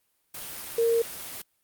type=tone in noise; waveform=sine; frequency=462 Hz; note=A#4; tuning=16 cents flat; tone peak=-20 dBFS; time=0.78-1.02 s; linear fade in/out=5 ms; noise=white; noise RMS=-38 dBFS; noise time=0.34-1.42 s; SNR=+15 dB; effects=white hiss -72 dBFS RMS until 1.63 s + Opus 32 kbps

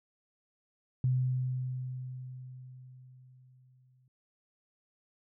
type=tone with exponential decay; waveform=sine; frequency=127.8 Hz; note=C3; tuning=40 cents flat; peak=-24 dBFS; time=1.04-4.08 s; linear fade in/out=2 ms; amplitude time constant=660 ms; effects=none

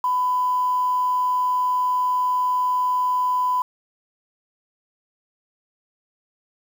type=tone with quantisation; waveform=sine; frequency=1000 Hz; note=B5; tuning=21 cents sharp; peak=-18 dBFS; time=0.04-3.62 s; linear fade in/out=2 ms; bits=7; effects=none

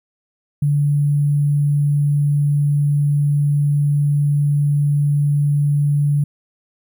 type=tone with sample-and-hold; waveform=sine; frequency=145.1 Hz; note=D3; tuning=21 cents flat; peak=-13 dBFS; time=0.62-6.24 s; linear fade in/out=5 ms; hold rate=11025 Hz; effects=none

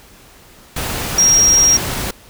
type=tone in noise; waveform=sine; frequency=5630 Hz; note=F8; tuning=13 cents sharp; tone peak=-8 dBFS; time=1.18-1.77 s; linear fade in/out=5 ms; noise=pink; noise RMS=-22 dBFS; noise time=0.76-2.11 s; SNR=+11 dB; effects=pink hiss -44 dBFS RMS until 2.29 s

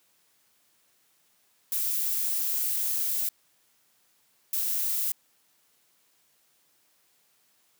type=noise bursts at uneven times; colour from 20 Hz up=violet; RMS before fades=-28 dBFS; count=2; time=1.72-3.29 / 4.53-5.12 s; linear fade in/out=2 ms; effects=white hiss -67 dBFS RMS until 7.79 s + high-pass 100 Hz 12 dB/octave

